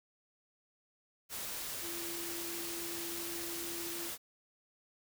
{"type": "tone in noise", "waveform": "sine", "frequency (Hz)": 340, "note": "F4", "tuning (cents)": -46, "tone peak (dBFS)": -44, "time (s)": [1.81, 4.11], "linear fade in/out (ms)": 50, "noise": "white", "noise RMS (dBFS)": -41, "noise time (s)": [1.29, 4.18], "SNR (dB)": -6, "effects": []}